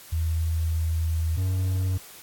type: tone pair in turn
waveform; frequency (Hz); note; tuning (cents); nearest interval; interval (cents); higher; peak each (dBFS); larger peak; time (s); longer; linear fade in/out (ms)
sine / triangle; 81 / 93.18; E2 / F#2; -30 / +13; major second; 243; second; -22 / -20; second; 0.12-1.37 / 1.37-1.98; first; 10
effects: white hiss -46 dBFS RMS until 2.22 s + AAC 64 kbps